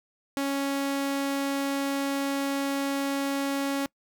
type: tone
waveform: sawtooth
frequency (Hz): 277.2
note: C#4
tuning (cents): 0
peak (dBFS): -22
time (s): 0.37-3.86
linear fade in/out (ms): 0
effects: noise-tail reverb RT60 0.1 s tail -24 dB re dry